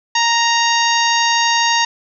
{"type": "harmonic tone", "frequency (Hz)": 932, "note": "A#5", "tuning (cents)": -1, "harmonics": [1, 2, 3, 4, 5, 6, 7], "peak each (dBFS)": [-16, -19, -21, -22, -23, -24, -24], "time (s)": [0.15, 1.85], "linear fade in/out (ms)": 5, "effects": []}